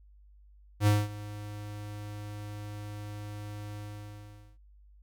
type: tone with ADSR envelope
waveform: square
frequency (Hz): 104.2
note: G#2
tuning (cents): +6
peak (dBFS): -20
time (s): 0.8-4.58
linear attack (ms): 69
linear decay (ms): 210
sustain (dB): -19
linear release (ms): 810
effects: added 50 Hz sine -54 dBFS peak until 5.02 s